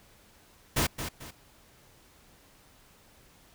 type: noise with echo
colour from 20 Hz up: pink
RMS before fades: -26 dBFS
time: 0.76-0.87 s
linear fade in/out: 10 ms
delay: 220 ms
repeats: 2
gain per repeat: -9 dB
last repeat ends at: 1.31 s
effects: pink hiss -59 dBFS RMS until 3.54 s